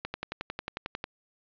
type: click train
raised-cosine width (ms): 0.3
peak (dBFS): -17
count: 12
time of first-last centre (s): 0.05-1.041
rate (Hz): 11.1
effects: resampled to 11025 Hz + 9-bit